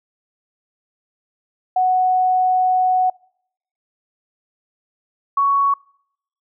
sine tone pair in turn, 740 / 1115.8 Hz, F#5 / C#6, 0 / +11 cents, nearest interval perfect fifth, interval 711 cents, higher second, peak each -13 dBFS, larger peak neither, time 1.76-3.1 / 5.37-5.74 s, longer first, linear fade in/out 5 ms, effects noise-tail reverb RT60 0.7 s tail -26 dB re dry

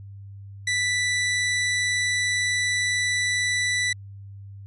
sawtooth tone, 1975.5 Hz, B6, in tune, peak -18 dBFS, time 0.67-3.93 s, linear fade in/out 5 ms, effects added 99 Hz sine -38 dBFS peak until 4.66 s + resampled to 24000 Hz

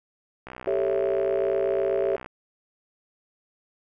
click train, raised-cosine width 0.5 ms, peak -23 dBFS, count 114, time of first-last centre 0.47-2.261 s, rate 63.1 Hz
sine chord, A dominant seventh, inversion third, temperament equal, 392 / 440 / 554.4 / 659.3 Hz, G4 / A4 / C#5 / E5, 0 / 0 / 0 / 0 cents, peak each -25 / -29 / -27 / -29 dBFS, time 0.67-2.16 s, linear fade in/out 2 ms
effects none

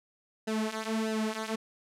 sawtooth tone with flanger, 219.6 Hz, A3, 3 cents flat, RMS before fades -32 dBFS, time 0.47-1.56 s, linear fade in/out 10 ms, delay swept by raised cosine 0.87 to 4.97 ms, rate 1.6 Hz, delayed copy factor -0.8, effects low-pass 10000 Hz 12 dB/octave

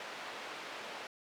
pink band-pass noise, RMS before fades -45 dBFS, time 0-1.07 s, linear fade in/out 2 ms, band 520 to 3600 Hz, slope 12 dB/octave, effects none

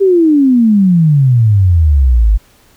sine exponential sweep, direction down, 401.3 to 49 Hz, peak -5 dBFS, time 0-2.38 s, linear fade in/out 20 ms, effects pink hiss -48 dBFS RMS until 2.76 s

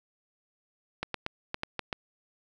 clicks, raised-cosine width 0.3 ms, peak -15 dBFS, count 7, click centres 1.03 / 1.143 / 1.264 / 1.544 / 1.634 / 1.793 / 1.928 s, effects none

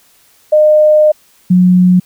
sine tone pair in turn, 610 / 181.35 Hz, D#5 / F#3, -34 / -34 cents, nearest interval octave + major sixth, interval 2100 cents, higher first, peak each -4 dBFS, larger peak neither, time 0.52-1.12 / 1.5-2 s, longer first, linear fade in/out 10 ms, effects white hiss -49 dBFS RMS until 2.05 s

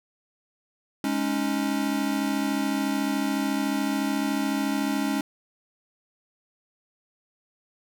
square chord, Ab suspended fourth, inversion none, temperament equal, 207.7 / 277.2 / 311.1 Hz, Ab3 / Db4 / Eb4, 0 / 0 / 0 cents, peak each -30 / -27 / -32 dBFS, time 1.04-5.21 s, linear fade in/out 2 ms, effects none

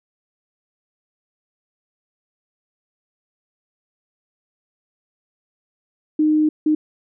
sine tone bursts at uneven times, 306.9 Hz, D#4, 24 cents flat, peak -13 dBFS, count 2, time 6.19-6.49 / 6.66-6.75 s, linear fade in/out 5 ms, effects none

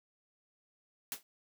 white noise with exponential decay, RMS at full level -34 dBFS, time 1.12-1.23 s, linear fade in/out 1 ms, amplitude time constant 23 ms, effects high-pass 150 Hz 12 dB/octave

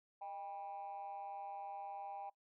sine tone with amplitude modulation, 798 Hz, G5, 31 cents sharp, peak -39 dBFS, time 0.21-2.3 s, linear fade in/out 10 ms, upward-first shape sine, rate 181 Hz, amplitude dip 80%, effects noise-tail reverb RT60 0.1 s tail -21 dB re dry + tanh soft clip ceiling -39 dBFS

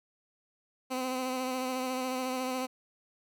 15% pulse tone with vibrato, 256.9 Hz, C4, 32 cents flat, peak -25 dBFS, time 0.9-2.67 s, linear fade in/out 20 ms, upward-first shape sine, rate 14 Hz, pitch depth 26 cents each way, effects none

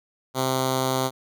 5% pulse tone with notch filter, 130.81 Hz, C3, in tune, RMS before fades -24 dBFS, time 0.34-1.11 s, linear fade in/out 50 ms, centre 1700 Hz, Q 1.5, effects none

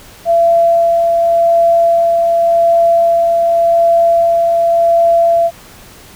sine tone with tremolo, 676 Hz, E5, 43 cents sharp, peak -6 dBFS, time 0.25-5.51 s, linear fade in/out 50 ms, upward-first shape sine, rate 0.88 Hz, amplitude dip 25%, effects pink hiss -38 dBFS RMS until 6.15 s

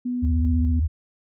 sine tone with tremolo, 246.9 Hz, B3, in tune, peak -23 dBFS, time 0.05-0.8 s, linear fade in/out 10 ms, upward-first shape square, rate 2.5 Hz, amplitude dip 25%
sine tone with vibrato, 77.78 Hz, D#2, in tune, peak -18 dBFS, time 0.22-0.88 s, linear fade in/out 20 ms, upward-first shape sine, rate 15 Hz, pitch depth 160 cents each way
effects none

